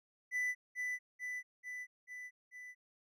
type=tone with echo; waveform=triangle; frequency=1991 Hz; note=B6; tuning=14 cents sharp; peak=-31 dBFS; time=0.31-0.55 s; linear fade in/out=50 ms; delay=440 ms; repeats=5; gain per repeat=-3 dB; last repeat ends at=2.75 s; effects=none